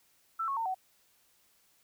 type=tone with pitch steps; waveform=sine; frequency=1330 / 1099.2 / 908.4 / 750.8 Hz; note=E6 / C#6 / A#5 / F#5; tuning=+15 / -15 / -45 / +25 cents; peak=-30 dBFS; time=0.39-0.746 s; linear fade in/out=10 ms; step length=89 ms; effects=white hiss -68 dBFS RMS until 1.83 s